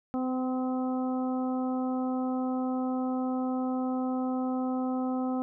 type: harmonic tone with a mistuned harmonic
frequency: 256.3 Hz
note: C4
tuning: 36 cents flat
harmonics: 1 / 2 / 3 / 4 / 5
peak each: -28 / -37 / -37 / -45 / -43 dBFS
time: 0.14-5.42 s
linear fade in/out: 0 ms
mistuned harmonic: 4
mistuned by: +16 cents
effects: none